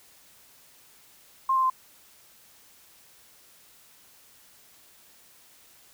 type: tone with pitch steps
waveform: sine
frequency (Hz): 1060 / 1049.6 / 1039.4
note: C6 / C6 / C6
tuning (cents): +22 / +5 / -12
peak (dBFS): -20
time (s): 1.49-1.7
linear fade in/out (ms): 5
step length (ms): 70
effects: white hiss -56 dBFS RMS until 5.93 s